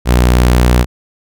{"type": "tone", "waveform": "sawtooth", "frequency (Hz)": 61.1, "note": "B1", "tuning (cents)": -18, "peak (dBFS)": -3, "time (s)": [0.05, 0.86], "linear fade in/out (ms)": 50, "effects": []}